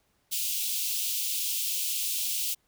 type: high-pass noise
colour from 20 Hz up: white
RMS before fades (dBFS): -30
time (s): 0.31-2.55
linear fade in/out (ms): 20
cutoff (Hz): 2600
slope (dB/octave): 48
effects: pink hiss -71 dBFS RMS until 2.67 s